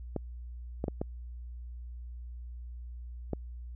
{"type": "clicks", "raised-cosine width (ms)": 2, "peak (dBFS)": -18, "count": 5, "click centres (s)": [0.163, 0.841, 0.882, 1.015, 3.333], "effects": ["added 60 Hz sine -40 dBFS peak until 3.75 s"]}